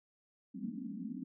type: band-pass noise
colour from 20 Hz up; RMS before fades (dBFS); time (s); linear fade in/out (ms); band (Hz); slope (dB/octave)
pink; -42; 0.54-1.24; 10; 180 to 290; 96
effects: none